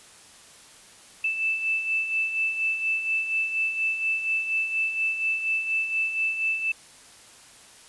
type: beating tone pair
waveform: sine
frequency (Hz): 2637 / 2641.2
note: E7 / E7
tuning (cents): 0 / +3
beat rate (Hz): 4.2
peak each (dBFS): -32 / -24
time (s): 1.24-6.72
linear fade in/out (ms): 5
effects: white hiss -50 dBFS RMS until 7.88 s + resampled to 24000 Hz